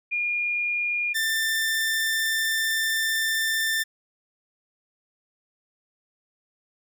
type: tone pair in turn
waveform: sine / sawtooth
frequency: 2423 / 1784.4 Hz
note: D#7 / A6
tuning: -47 / +24 cents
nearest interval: perfect fourth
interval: 529 cents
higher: first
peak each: -23 / -19 dBFS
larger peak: second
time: 0.11-1.14 / 1.14-3.84 s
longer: second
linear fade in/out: 20 ms
effects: none